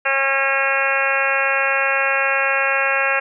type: harmonic tone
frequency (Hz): 272.1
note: C#4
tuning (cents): -32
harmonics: 2 / 3 / 4 / 5 / 6 / 7 / 8 / 9 / 10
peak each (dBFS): -24 / -27 / -27 / -25 / -21 / -26 / -26 / -24 / -25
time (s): 0.05-3.2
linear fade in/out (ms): 10
effects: none